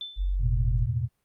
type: tone with exponential decay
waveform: sine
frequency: 3529 Hz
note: A7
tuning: 4 cents sharp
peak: -30 dBFS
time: 0.01-0.36 s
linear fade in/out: 1 ms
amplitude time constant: 74 ms
type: tone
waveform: sine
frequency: 46.25 Hz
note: F#1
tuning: in tune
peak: -23 dBFS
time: 0.16-0.88 s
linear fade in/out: 50 ms
type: chord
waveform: sine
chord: E suspended fourth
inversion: none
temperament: just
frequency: 82.41 / 109.88 / 123.61 Hz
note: E2 / A2 / B2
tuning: 0 / -2 / +2 cents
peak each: -32 / -29 / -27 dBFS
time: 0.39-1.09 s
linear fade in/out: 50 ms
effects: pink hiss -75 dBFS RMS until 1.24 s + Opus 48 kbps